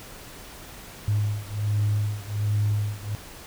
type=beating tone pair; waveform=sine; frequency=103.83 / 105.13 Hz; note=G#2 / G#2; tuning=0 / +22 cents; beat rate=1.3 Hz; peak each=-24 / -25 dBFS; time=1.08-3.15 s; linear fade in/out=0 ms; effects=tanh soft clip ceiling -16 dBFS + pink hiss -43 dBFS RMS until 3.46 s